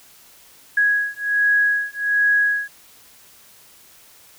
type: beating tone pair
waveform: sine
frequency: 1661.2 / 1662.5 Hz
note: G#6 / G#6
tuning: 0 / +1 cents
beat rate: 1.3 Hz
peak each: -19 / -19 dBFS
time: 0.77-2.68 s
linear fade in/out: 5 ms
effects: white hiss -49 dBFS RMS until 4.38 s